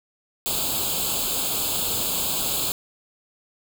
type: noise with comb filter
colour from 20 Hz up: white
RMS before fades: -25 dBFS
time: 0.46-2.72 s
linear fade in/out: 0 ms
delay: 0.26 ms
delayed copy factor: +0.95
effects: none